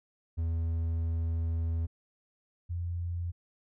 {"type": "tone pair in turn", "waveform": ["triangle", "sine"], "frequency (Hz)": [82.41, 86.65], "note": ["E2", "F2"], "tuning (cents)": [0, -13], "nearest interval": "minor second", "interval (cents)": 87, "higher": "second", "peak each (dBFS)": [-26, -31], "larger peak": "first", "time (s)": [[0.37, 1.87], [2.69, 3.32]], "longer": "first", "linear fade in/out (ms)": 20, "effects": []}